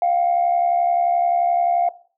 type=tone pair together; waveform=sine; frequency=700 / 771.5 Hz; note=F5 / G5; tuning=+4 / -28 cents; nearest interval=major second; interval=168 cents; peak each=-15 / -22 dBFS; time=0.02-1.89 s; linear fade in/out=2 ms; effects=noise-tail reverb RT60 0.4 s tail -17 dB re dry + tanh soft clip ceiling -10 dBFS